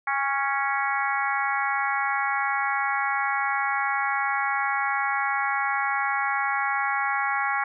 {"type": "harmonic tone with a mistuned harmonic", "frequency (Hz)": 277.2, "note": "C#4", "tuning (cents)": 0, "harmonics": [3, 4, 5, 6, 7, 8], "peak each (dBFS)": [-28, -29, -30, -31, -31, -32], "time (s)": [0.07, 7.64], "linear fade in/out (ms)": 5, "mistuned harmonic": 3, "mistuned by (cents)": -27, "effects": []}